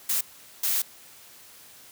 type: noise bursts at uneven times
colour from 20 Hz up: blue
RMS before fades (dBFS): -25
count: 2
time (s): 0.09-0.21 / 0.63-0.82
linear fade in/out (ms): 5
effects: white hiss -50 dBFS RMS until 1.91 s + high-pass 60 Hz 12 dB/octave